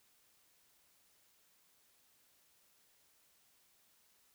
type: silence
effects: white hiss -71 dBFS RMS until 4.34 s